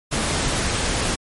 pink noise, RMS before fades -22 dBFS, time 0.11-1.16 s, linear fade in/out 20 ms, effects MP3 48 kbps

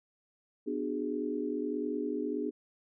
sine chord, G# half-diminished seventh, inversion first, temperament just, 249.2 / 299 / 373.8 / 415.3 Hz, B3 / D4 / F#4 / G#4, +16 / +31 / +18 / 0 cents, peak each -37 / -35 / -40 / -36 dBFS, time 0.66-2.51 s, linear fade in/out 20 ms, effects none

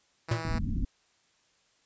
5% pulse tone, 162.5 Hz, E3, 24 cents flat, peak -24 dBFS, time 0.28-0.59 s, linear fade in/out 10 ms
square tone with exponential decay, 115.4 Hz, A#2, 17 cents flat, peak -23 dBFS, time 0.31-0.51 s, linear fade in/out 5 ms, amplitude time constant 42 ms
pink low-pass noise, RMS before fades -30 dBFS, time 0.45-0.85 s, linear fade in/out 2 ms, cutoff 270 Hz, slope 48 dB/octave
effects white hiss -68 dBFS RMS until 1.85 s + resampled to 16000 Hz

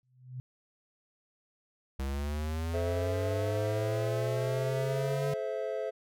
sine tone with exponential growth, 127.1 Hz, C3, 50 cents flat, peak -34 dBFS, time 0.03-0.4 s, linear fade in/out 0 ms, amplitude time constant 80 ms
square linear sweep, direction up, 66.3 to 144.6 Hz, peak -32 dBFS, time 1.99-5.34 s, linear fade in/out 5 ms
triangle chord, A minor, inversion none, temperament equal with one note detuned, 429.7 / 523.3 / 659.3 Hz, A4 / C5 / E5, -41 / 0 / 0 cents, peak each -34 dBFS, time 2.73-5.91 s, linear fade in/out 20 ms
effects none

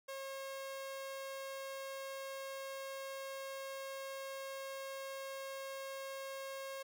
sawtooth tone, 541 Hz, C#5, 42 cents flat, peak -39 dBFS, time 0.08-6.83 s, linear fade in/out 10 ms, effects none

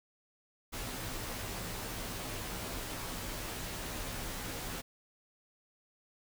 pink noise with comb filter, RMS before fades -40 dBFS, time 0.72-4.82 s, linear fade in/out 20 ms, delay 14 ms, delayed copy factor -0.6, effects none

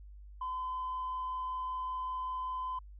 sine tone with frequency modulation, 1020 Hz, C6, 44 cents flat, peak -33 dBFS, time 0.41-2.79 s, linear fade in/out 5 ms, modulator 25.2 Hz, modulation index 0.26, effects tanh soft clip ceiling -31 dBFS + added 50 Hz sine -48 dBFS peak until 2.99 s

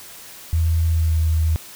sine tone with pitch glide, 82 to 79.94 Hz, E2 to D#2, -9 to +47 cents, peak -15 dBFS, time 0.53-1.56 s, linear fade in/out 0 ms, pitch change -44 cents, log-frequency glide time 0.88-1.15 s, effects white hiss -40 dBFS RMS until 1.75 s

